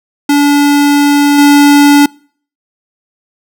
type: tone with level steps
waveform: square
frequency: 287.8 Hz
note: D4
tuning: 35 cents flat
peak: -6 / -3 dBFS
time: 0.29-2.06 s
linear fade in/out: 5 ms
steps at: 1.38 s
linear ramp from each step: 5 ms
effects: noise-tail reverb RT60 0.5 s tail -26 dB re dry